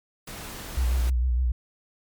pink noise, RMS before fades -38 dBFS, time 0.27-1.1 s, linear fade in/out 5 ms
sine tone with vibrato, 61.74 Hz, B1, in tune, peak -20 dBFS, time 0.77-1.52 s, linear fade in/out 5 ms, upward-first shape sine, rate 6.6 Hz, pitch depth 70 cents each way
effects MP3 96 kbps

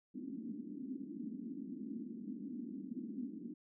white band-pass noise, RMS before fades -45 dBFS, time 0.14-3.54 s, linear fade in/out 10 ms, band 210 to 290 Hz, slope 48 dB/octave, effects none

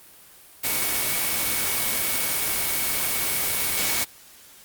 sine tone in noise, 2235 Hz, C#7, 14 cents sharp, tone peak -33 dBFS, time 0.63-4.05 s, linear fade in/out 20 ms, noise white, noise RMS -24 dBFS, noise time 0.63-4.05 s, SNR -12 dB, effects white hiss -49 dBFS RMS until 4.64 s + Opus 32 kbps

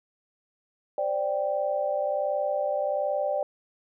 sine chord, C suspended second, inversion none, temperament equal with one note detuned, 526 / 587.3 / 784 Hz, C5 / D5 / G5, +9 / 0 / 0 cents, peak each -32 / -26 / -31 dBFS, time 0.98-3.43 s, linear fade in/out 2 ms, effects none

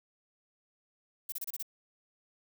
violet noise bursts, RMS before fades -37 dBFS, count 6, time 1.29-1.627 s, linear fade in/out 5 ms, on 32 ms, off 29 ms, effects none

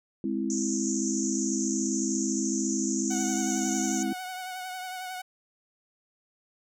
sine chord, Ab augmented, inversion none, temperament equal, 207.7 / 261.6 / 329.6 Hz, Ab3 / C4 / E4, 0 / 0 / 0 cents, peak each -31 dBFS, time 0.24-4.13 s, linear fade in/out 2 ms
white band-pass noise, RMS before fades -34 dBFS, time 0.5-4.03 s, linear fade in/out 2 ms, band 5900 to 7200 Hz, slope 96 dB/octave
sawtooth tone with vibrato, 740 Hz, F#5, in tune, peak -31 dBFS, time 3.1-5.22 s, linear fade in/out 10 ms, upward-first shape triangle, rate 11 Hz, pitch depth 35 cents each way
effects none

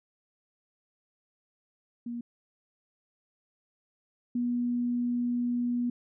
sine tone pair in turn, 237.7 / 242.4 Hz, A#3 / B3, +34 / -32 cents, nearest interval unison, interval 34 cents, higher second, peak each -33 / -26 dBFS, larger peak second, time 2.06-2.21 / 4.35-5.9 s, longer second, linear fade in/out 5 ms, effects none

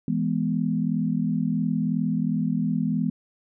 sine chord, E major, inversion none, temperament equal, 164.81 / 207.7 / 246.9 Hz, E3 / G#3 / B3, 0 / 0 / 0 cents, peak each -26 dBFS, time 0.08-3.1 s, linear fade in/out 2 ms, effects none

